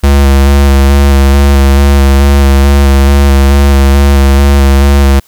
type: tone with vibrato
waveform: square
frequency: 69.3 Hz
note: C#2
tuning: in tune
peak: -3 dBFS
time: 0.03-5.2 s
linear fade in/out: 10 ms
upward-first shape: square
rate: 2.3 Hz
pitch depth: 19 cents each way
effects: white hiss -45 dBFS RMS until 5.27 s